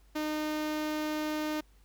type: tone with notch filter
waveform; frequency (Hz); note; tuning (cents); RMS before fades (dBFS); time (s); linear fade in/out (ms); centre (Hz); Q
sawtooth; 305.9; D#4; -29; -33; 0.15-1.61; 10; 8900; 1.6
effects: added 50 Hz sine -58 dBFS peak until 1.84 s + pink hiss -68 dBFS RMS until 1.84 s